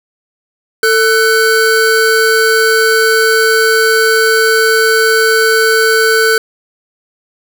square tone pair together, 445.2 / 1500 Hz, A4 / F#6, +20 / +23 cents, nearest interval octave + major sixth, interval 2103 cents, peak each -11 dBFS, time 0.83-6.38 s, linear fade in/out 2 ms, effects none

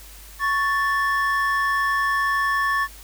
triangle tone pair together, 1110 / 1760.5 Hz, C#6 / A6, +2 / 0 cents, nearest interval minor sixth, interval 798 cents, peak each -20 dBFS, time 0.39-2.88 s, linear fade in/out 50 ms, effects added 50 Hz sine -43 dBFS peak until 3.03 s + white hiss -45 dBFS RMS until 3.03 s

